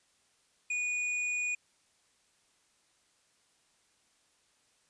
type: tone with tanh clipping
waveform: triangle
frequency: 2460 Hz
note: D#7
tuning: 20 cents flat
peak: -32 dBFS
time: 0.7-1.55 s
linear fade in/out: 5 ms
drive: 16 dB
effects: white hiss -70 dBFS RMS until 4.89 s + resampled to 22050 Hz